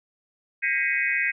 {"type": "tone cluster", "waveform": "sine", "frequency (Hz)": [1608, 1902, 2039, 2216, 2502], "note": ["G6", "A#6", "C7", "C#7", "D#7"], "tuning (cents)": [44, 34, -45, -1, 9], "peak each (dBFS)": -28, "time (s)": [0.62, 1.32], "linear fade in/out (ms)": 20, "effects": []}